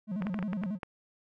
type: tone with vibrato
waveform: triangle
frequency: 196 Hz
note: G3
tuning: in tune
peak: -29 dBFS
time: 0.07-0.79 s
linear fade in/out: 50 ms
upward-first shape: square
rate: 11 Hz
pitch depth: 150 cents each way
type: clicks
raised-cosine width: 0.5 ms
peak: -22 dBFS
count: 8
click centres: 0.222 / 0.269 / 0.343 / 0.39 / 0.427 / 0.532 / 0.636 / 0.832 s
effects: none